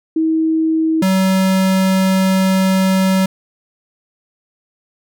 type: tone pair in turn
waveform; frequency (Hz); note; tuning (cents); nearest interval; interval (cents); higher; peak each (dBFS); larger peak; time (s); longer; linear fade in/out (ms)
sine / square; 320 / 189.61; D#4 / F#3; +49 / +43; major sixth; 906; first; -12; neither; 0.16-1.02 / 1.02-3.26; second; 5
effects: none